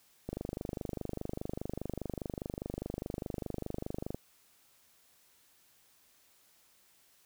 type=click train; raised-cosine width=2 ms; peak=-23 dBFS; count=97; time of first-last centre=0.29-4.145 s; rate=24.9 Hz; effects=white hiss -66 dBFS RMS until 7.25 s